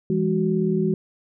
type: tone cluster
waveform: sine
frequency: 167.7 / 206.1 / 372.9 Hz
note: E3 / G#3 / F#4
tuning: +30 / -13 / +14 cents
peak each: -23 dBFS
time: 0.1-0.94 s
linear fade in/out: 2 ms
effects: none